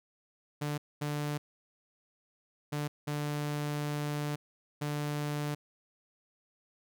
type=tone bursts at uneven times; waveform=sawtooth; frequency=147.5 Hz; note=D3; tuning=8 cents sharp; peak=-28 dBFS; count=5; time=0.61-0.78 / 1.01-1.38 / 2.72-2.88 / 3.07-4.36 / 4.81-5.55 s; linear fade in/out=10 ms; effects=none